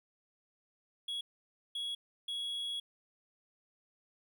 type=tone bursts at uneven times; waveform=triangle; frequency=3338 Hz; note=G#7; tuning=8 cents sharp; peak=-34 dBFS; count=3; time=1.08-1.21 / 1.75-1.95 / 2.28-2.8 s; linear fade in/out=5 ms; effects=none